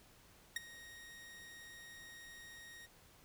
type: tone with ADSR envelope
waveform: sawtooth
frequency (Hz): 1870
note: A#6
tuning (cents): +5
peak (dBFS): -30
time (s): 0.56-2.87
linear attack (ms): 4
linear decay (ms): 17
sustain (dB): -19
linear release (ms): 22
effects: pink hiss -64 dBFS RMS until 3.24 s